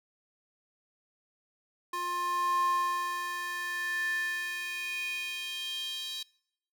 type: tone with high-pass filter sweep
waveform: square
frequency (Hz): 353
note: F4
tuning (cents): +19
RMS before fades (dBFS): -33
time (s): 1.93-6.23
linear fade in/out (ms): 5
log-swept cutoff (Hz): 820 to 3700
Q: 6
effects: noise-tail reverb RT60 0.7 s tail -24 dB re dry